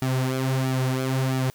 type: tone with flanger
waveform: sawtooth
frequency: 130.81 Hz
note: C3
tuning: in tune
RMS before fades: -24 dBFS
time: 0.02-1.5 s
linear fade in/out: 0 ms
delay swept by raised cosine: 1.9 to 6.6 ms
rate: 1.5 Hz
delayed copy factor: -0.7
effects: white hiss -56 dBFS RMS until 1.54 s